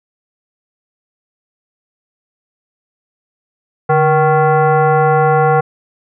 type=tone with frequency modulation; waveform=sine; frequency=146.83 Hz; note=D3; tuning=in tune; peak=-8 dBFS; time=3.89-5.61 s; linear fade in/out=10 ms; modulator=622 Hz; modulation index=1.6; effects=none